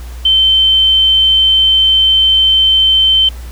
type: tone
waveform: sine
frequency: 3093 Hz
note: G7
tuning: 24 cents flat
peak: -6 dBFS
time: 0.25-3.29 s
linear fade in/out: 5 ms
effects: added 60 Hz sine -24 dBFS peak until 3.51 s + pink hiss -38 dBFS RMS until 3.51 s